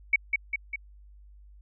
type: tone with echo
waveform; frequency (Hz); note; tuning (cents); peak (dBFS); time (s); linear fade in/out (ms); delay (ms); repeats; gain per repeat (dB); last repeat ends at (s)
sine; 2249; C#7; +24; -17; 0.13-0.16; 5; 200; 3; -4; 0.76
effects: added 50 Hz sine -49 dBFS peak until 1.61 s